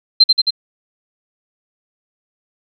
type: tone with echo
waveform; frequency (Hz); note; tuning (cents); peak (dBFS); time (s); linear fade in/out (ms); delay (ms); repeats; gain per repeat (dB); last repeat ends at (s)
sine; 4133; C8; -22; -3; 0.2-0.24; 10; 89; 3; -3; 0.507
effects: none